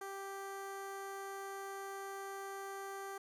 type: tone with notch filter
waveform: 15% pulse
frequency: 392 Hz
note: G4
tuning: in tune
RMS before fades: -45 dBFS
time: 0.01-3.18 s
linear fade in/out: 5 ms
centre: 3800 Hz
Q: 1.8
effects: resampled to 32000 Hz + 13-bit